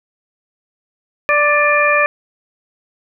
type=harmonic tone with a mistuned harmonic; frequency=587.3 Hz; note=D5; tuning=in tune; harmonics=1 / 2 / 3 / 4; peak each=-16 / -16 / -16 / -16 dBFS; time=1.29-2.06 s; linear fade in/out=0 ms; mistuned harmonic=4; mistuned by=+37 cents; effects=none